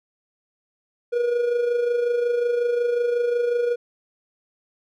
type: tone with amplitude modulation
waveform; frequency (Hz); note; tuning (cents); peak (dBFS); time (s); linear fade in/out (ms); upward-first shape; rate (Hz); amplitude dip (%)
triangle; 480; B4; -49; -15; 1.12-3.76; 20; sine; 25.5; 50
effects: none